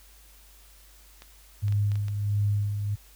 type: clicks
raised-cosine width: 0.2 ms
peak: -27 dBFS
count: 6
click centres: 1.221 / 1.682 / 1.724 / 1.918 / 1.956 / 2.083 s
type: tone with tremolo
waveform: sine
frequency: 102.7 Hz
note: G#2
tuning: 19 cents flat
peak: -21 dBFS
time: 1.62-2.96 s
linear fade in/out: 20 ms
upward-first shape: sine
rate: 1.5 Hz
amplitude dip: 50%
effects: added 50 Hz sine -53 dBFS peak until 3.15 s + white hiss -56 dBFS RMS until 3.15 s